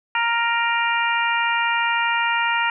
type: harmonic tone with a mistuned harmonic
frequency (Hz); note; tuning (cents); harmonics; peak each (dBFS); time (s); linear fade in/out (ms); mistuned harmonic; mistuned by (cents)
466.2; A#4; 0; 2 / 3 / 4 / 5 / 6; -22 / -24 / -25 / -26 / -27; 0.15-2.7; 2; 5; +37
effects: none